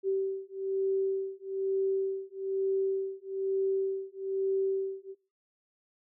sine beating tone pair, 386 / 387.1 Hz, G4 / G4, -27 / -22 cents, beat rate 1.1 Hz, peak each -31 dBFS, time 0.03-5.15 s, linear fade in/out 50 ms, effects noise-tail reverb RT60 0.3 s tail -17 dB re dry

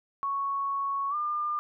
sine tone with pitch glide, 1108.7 to 1202.1 Hz, C#6 to D6, 0 to +40 cents, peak -27 dBFS, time 0.23-1.59 s, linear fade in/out 0 ms, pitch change +140 cents, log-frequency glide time 1.1-1.15 s, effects none

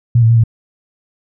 sine tone with pitch steps, 119.1 / 113.2 / 116.6 / 113.4 Hz, A#2 / A2 / A#2 / A#2, +38 / +50 / +1 / -47 cents, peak -6 dBFS, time 0.15-0.438 s, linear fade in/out 5 ms, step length 72 ms, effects none

